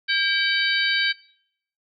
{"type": "harmonic tone with a mistuned harmonic", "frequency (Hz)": 766, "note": "G5", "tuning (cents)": -40, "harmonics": [2, 3, 4, 5, 6], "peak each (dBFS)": [-23, -26, -27, -27, -27], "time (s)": [0.08, 1.13], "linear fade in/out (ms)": 20, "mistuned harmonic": 2, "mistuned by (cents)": 79, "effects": ["noise-tail reverb RT60 0.7 s tail -22 dB re dry"]}